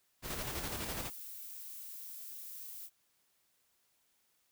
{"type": "noise with tremolo", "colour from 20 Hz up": "pink", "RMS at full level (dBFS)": -39, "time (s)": [0.22, 1.11], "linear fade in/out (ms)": 50, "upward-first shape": "square", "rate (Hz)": 12, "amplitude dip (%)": 40}
{"type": "noise", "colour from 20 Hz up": "violet", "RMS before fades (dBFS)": -47, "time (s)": [0.23, 2.9], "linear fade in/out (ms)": 50}
{"effects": ["white hiss -75 dBFS RMS until 4.51 s"]}